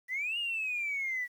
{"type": "exponential two-way sweep", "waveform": "sine", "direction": "up then down", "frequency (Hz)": [1935, 2878, 1935], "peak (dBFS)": -30, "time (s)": [0.08, 1.28], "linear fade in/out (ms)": 50, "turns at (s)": 0.38, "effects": ["tanh soft clip ceiling -26 dBFS", "10-bit"]}